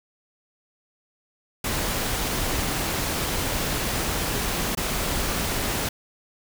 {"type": "noise with dropouts", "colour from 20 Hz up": "pink", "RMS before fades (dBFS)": -26, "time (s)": [1.64, 5.89], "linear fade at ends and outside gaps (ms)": 5, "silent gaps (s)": [4.751, 4.772], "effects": []}